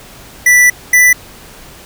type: tone pair in turn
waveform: square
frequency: 1972 / 1982.9 Hz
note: B6 / B6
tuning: -3 / +6 cents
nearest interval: unison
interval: 9 cents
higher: second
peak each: -5 dBFS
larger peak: neither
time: 0.46-0.7 / 0.93-1.13 s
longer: first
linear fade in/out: 5 ms
effects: pink hiss -36 dBFS RMS until 1.85 s